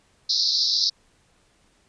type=band-pass noise; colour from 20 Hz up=white; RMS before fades=-22 dBFS; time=0.29-0.9 s; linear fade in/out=10 ms; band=3900 to 5400 Hz; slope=96 dB/octave; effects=pink hiss -62 dBFS RMS until 1.88 s + resampled to 22050 Hz